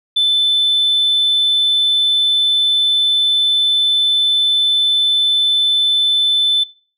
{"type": "tone", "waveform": "sine", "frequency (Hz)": 3520, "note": "A7", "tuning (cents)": 0, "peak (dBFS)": -9, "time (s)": [0.16, 6.64], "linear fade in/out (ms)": 10, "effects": ["noise-tail reverb RT60 0.4 s tail -22 dB re dry", "tanh soft clip ceiling -8 dBFS"]}